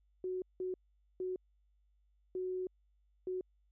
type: tone bursts at uneven times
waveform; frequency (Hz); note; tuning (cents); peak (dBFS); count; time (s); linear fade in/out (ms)
sine; 369.2; F#4; -4; -35; 5; 0.24-0.42 / 0.6-0.74 / 1.2-1.36 / 2.35-2.67 / 3.27-3.41; 2
effects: added 50 Hz sine -69 dBFS peak until 3.71 s